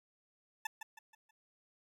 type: tone with echo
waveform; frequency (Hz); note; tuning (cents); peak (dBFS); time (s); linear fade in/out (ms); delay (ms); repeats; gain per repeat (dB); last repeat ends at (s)
20% pulse; 880; A5; 0; -30; 0.65-0.67; 5; 160; 4; -8; 1.31
effects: none